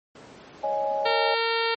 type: noise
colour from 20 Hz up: brown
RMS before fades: -36 dBFS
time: 0.15-1.12 s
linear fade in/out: 5 ms
type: chord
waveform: sine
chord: C# suspended second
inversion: none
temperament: just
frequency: 554.4 / 623.7 / 831.5 Hz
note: C#5 / D#5 / G#5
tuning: 0 / +4 / +2 cents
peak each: -28 / -29 / -26 dBFS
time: 0.63-1.35 s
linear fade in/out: 10 ms
type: harmonic tone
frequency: 458.1 Hz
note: A#4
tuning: 30 cents flat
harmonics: 1 / 2 / 3 / 4 / 5 / 6 / 7 / 8 / 9 / 10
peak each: -26 / -29 / -31 / -32 / -33 / -34 / -34 / -35 / -36 / -36 dBFS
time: 1.05-1.75 s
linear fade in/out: 10 ms
effects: high-pass 300 Hz 12 dB/octave + MP3 32 kbps